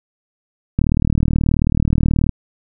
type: click train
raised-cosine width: 5 ms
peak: -3 dBFS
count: 59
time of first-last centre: 0.79-2.293 s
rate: 38.6 Hz
effects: none